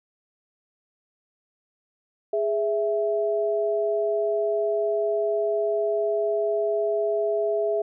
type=tone pair together; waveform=sine; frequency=415.1 / 659.3 Hz; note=G#4 / E5; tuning=-1 / 0 cents; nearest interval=minor sixth; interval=801 cents; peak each=-24 dBFS; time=2.33-7.82 s; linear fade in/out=5 ms; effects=none